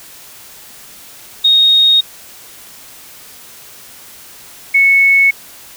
sine tone pair in turn, 3729 / 2206 Hz, A#7 / C#7, 0 / -9 cents, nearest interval major sixth, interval 909 cents, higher first, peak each -6 dBFS, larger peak neither, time 1.44-2.01 / 4.74-5.31 s, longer neither, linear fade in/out 10 ms, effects white hiss -37 dBFS RMS until 5.76 s

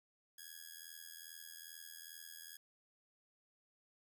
5% pulse tone with amplitude modulation, 1661.2 Hz, G#6, in tune, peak -36 dBFS, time 0.38-2.57 s, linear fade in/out 5 ms, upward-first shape sine, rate 82.4 Hz, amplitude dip 85%, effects none

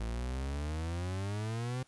40% pulse exponential sweep, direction up, 55 to 130 Hz, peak -33 dBFS, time 0-1.83 s, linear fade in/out 5 ms, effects pink hiss -66 dBFS RMS until 1.87 s + resampled to 24000 Hz

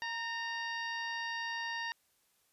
harmonic tone with a mistuned harmonic, 932.3 Hz, A#5, in tune, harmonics 1 / 2 / 3 / 4 / 5 / 6, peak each -41 / -38 / -45 / -49 / -48 / -52 dBFS, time 0.02-1.92 s, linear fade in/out 0 ms, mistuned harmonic 2, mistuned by -32 cents, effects white hiss -73 dBFS RMS until 2.52 s + resampled to 32000 Hz

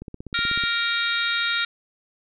click train, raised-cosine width 3 ms, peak -22 dBFS, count 11, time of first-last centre 0.02-0.637 s, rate 16.2 Hz
harmonic tone, 466.2 Hz, A#4, in tune, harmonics 3 / 4 / 5 / 6 / 7 / 8 / 9, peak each -25 / -30 / -29 / -37 / -34 / -27 / -36 dBFS, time 0.34-1.65 s, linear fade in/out 5 ms
effects none

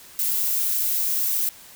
violet noise, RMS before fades -23 dBFS, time 0.19-1.49 s, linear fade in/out 0 ms, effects white hiss -46 dBFS RMS until 1.75 s

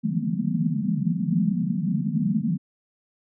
pink band-pass noise, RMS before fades -24 dBFS, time 0.03-2.58 s, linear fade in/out 20 ms, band 150 to 240 Hz, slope 96 dB/octave, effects none

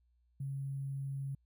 sine tone with sample-and-hold, 137.2 Hz, C#3, 17 cents flat, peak -36 dBFS, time 0.4-1.35 s, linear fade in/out 5 ms, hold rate 11025 Hz, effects added 60 Hz sine -69 dBFS peak until 1.45 s

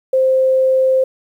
sine tone, 523.3 Hz, C5, in tune, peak -10 dBFS, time 0.13-1.04 s, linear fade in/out 5 ms, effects 8-bit

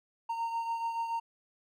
triangle beating tone pair, 920 / 927 Hz, A#5 / A#5, -23 / -10 cents, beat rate 7 Hz, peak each -30 / -39 dBFS, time 0.29-1.2 s, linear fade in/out 10 ms, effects none

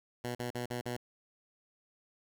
10% pulse tone bursts, 122.1 Hz, B2, 19 cents flat, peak -27 dBFS, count 5, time 0.24-0.966 s, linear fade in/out 5 ms, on 110 ms, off 44 ms, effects none

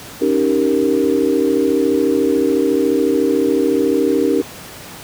sine chord, Eb dominant seventh, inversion third, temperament equal, 277.2 / 311.1 / 392 / 466.2 Hz, Db4 / Eb4 / G4 / Bb4, 0 / 0 / 0 / 0 cents, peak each -18 dBFS, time 0.21-4.42 s, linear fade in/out 10 ms, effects pink hiss -34 dBFS RMS until 5.03 s + high-pass 80 Hz 12 dB/octave

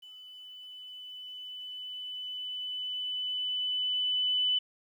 sine tone with level ramp, 2997 Hz, F#7, 22 cents sharp, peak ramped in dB -47 to -24 dBFS, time 0.02-4.59 s, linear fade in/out 10 ms, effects 11-bit

